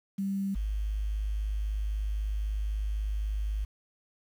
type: tone pair in turn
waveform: sine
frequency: 196 / 51.91 Hz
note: G3 / G#1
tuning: 0 / 0 cents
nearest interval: octave + major seventh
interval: 2300 cents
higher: first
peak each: -28 dBFS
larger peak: neither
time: 0.18-0.55 / 0.55-3.65 s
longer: second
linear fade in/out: 10 ms
effects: 9-bit